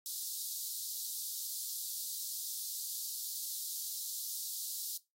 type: high-pass noise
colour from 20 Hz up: white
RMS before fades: -40 dBFS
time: 0.06-4.97 s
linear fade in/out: 0 ms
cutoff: 3800 Hz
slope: 48 dB/octave
effects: noise-tail reverb RT60 0.2 s tail -17 dB re dry + AAC 48 kbps